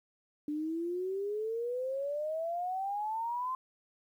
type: exponential sweep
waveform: sine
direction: up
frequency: 293.7 to 1046.5 Hz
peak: -32 dBFS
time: 0.48-3.55 s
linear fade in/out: 2 ms
effects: 11-bit